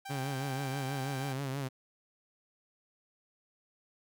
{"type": "tone", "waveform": "sawtooth", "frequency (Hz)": 784, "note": "G5", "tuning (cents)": 0, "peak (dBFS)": -37, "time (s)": [0.05, 1.33], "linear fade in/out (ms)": 10}
{"type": "tone with vibrato", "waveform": "sawtooth", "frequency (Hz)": 136.2, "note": "C#3", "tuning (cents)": -30, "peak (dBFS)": -30, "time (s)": [0.09, 1.69], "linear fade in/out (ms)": 20, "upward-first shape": "triangle", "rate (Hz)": 6.2, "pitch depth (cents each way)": 92}
{"effects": []}